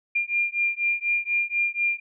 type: beating tone pair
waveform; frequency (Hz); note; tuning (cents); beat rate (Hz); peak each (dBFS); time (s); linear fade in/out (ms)
sine; 2397 / 2401.1; D7 / D7; +35 / +38; 4.1; -25; 0.15-2; 10
effects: none